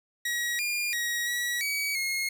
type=tone with pitch steps; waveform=sawtooth; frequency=1908 / 2412 / 1899 / 1928 / 2271 / 2155 Hz; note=A#6 / D7 / A#6 / B6 / C#7 / C#7; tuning=+40 / +46 / +32 / -42 / +41 / -49 cents; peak=-24 dBFS; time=0.25-2.29 s; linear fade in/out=5 ms; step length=340 ms; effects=none